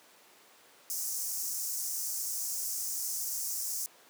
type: high-pass noise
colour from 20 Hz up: pink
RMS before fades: -35 dBFS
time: 0.9-3.86 s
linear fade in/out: 0 ms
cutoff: 5500 Hz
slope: 48 dB/octave
effects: pink hiss -58 dBFS RMS until 4.09 s + high-pass 400 Hz 12 dB/octave